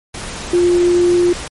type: tone in noise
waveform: sine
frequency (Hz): 351.5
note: F4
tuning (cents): +11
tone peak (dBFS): -9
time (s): 0.53-1.33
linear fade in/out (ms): 5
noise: pink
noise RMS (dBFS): -27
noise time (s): 0.14-1.48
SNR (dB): +15
effects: MP3 48 kbps